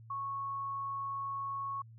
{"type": "tone", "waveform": "sine", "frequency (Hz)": 1103, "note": "C#6", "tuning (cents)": -9, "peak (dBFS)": -35, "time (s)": [0.1, 1.82], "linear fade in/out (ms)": 5, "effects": ["added 113 Hz sine -51 dBFS peak until 1.98 s"]}